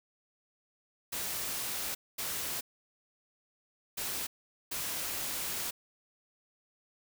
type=noise bursts at uneven times; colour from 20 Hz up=white; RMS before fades=-36 dBFS; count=4; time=1.12-1.95 / 2.18-2.61 / 3.97-4.27 / 4.71-5.71 s; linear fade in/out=10 ms; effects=none